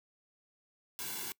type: noise with comb filter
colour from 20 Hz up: white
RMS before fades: -40 dBFS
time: 0.99-1.32 s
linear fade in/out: 0 ms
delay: 1.6 ms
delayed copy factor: -0.9
effects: noise-tail reverb RT60 0.1 s tail -23 dB re dry